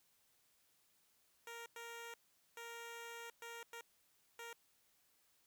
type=tone bursts at uneven times; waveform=10% pulse; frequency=466.2 Hz; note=A#4; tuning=in tune; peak=-40 dBFS; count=6; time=1.47-1.66 / 1.76-2.14 / 2.57-3.3 / 3.42-3.63 / 3.73-3.81 / 4.39-4.53 s; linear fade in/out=2 ms; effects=white hiss -75 dBFS RMS until 5.46 s